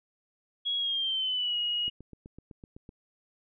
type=tone with pitch glide; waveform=sine; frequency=3322 to 2892 Hz; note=G#7 to F#7; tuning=0 to -40 cents; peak=-27 dBFS; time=0.65-1.9 s; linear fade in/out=20 ms; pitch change=-240 cents; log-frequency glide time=0.77-1.57 s
type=click train; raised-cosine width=3 ms; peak=-33 dBFS; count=9; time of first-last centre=1.88-2.891 s; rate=7.91 Hz
effects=none